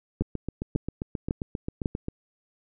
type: two click trains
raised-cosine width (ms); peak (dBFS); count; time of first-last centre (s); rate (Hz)
3; -17 / -12; 15 / 4; 0.22-2.084 / 0.21-1.858; 7.51 / 1.82
effects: none